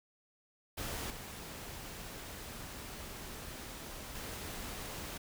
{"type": "noise with level steps", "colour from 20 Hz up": "pink", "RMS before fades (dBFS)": [-40, -46, -43], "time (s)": [0.77, 5.18], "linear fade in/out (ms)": 10, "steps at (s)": [1.1, 4.15], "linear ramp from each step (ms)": 2, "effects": []}